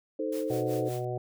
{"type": "chord", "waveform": "sine", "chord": "A diminished", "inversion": "second", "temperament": "equal", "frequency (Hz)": [311.1, 440, 523.3], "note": ["Eb4", "A4", "C5"], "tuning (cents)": [0, 0, 0], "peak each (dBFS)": -33, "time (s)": [0.19, 0.89], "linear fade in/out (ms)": 5}
{"type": "noise with tremolo", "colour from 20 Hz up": "white", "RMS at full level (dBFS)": -45, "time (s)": [0.32, 1.05], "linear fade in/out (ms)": 5, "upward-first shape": "sine", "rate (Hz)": 5.3, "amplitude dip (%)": 90}
{"type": "harmonic tone", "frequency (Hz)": 123.47, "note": "B2", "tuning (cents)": 0, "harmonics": [1, 3, 4, 5, 6], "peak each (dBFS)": [-34, -35, -40, -38, -39], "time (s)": [0.5, 1.18], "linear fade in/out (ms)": 5}
{"effects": []}